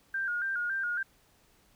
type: tone with vibrato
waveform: sine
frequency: 1503 Hz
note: F#6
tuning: 27 cents sharp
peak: -29 dBFS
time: 0.14-1.03 s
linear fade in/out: 5 ms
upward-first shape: square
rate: 3.6 Hz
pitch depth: 82 cents each way
effects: pink hiss -65 dBFS RMS until 1.75 s